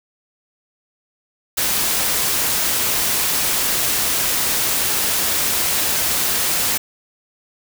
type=noise; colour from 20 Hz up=white; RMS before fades=-19 dBFS; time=1.57-6.78 s; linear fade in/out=10 ms; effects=none